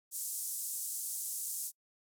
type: band-pass noise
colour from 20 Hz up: pink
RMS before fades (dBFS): -39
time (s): 0.11-1.72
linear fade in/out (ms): 50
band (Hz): 7300 to 14000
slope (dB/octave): 24
effects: noise-tail reverb RT60 0.1 s tail -26 dB re dry